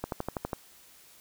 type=click train; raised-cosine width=1 ms; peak=-17 dBFS; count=7; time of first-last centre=0.04-0.532 s; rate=12.2 Hz; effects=white hiss -56 dBFS RMS until 1.2 s